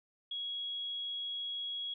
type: tone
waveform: sine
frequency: 3322 Hz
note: G#7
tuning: in tune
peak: -36 dBFS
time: 0.31-1.94 s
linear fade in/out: 5 ms
effects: none